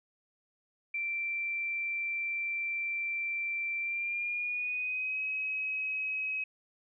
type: tone with pitch glide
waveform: sine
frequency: 2349 to 2547 Hz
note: D7 to D#7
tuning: 0 to +40 cents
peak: -31 dBFS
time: 0.94-6.44 s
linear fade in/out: 5 ms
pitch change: +140 cents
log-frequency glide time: 3.8-5.21 s
effects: none